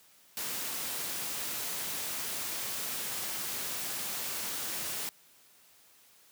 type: noise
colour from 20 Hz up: white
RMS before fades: -36 dBFS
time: 0.37-5.09 s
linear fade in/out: 0 ms
effects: white hiss -61 dBFS RMS until 6.31 s + high-pass 100 Hz 12 dB/octave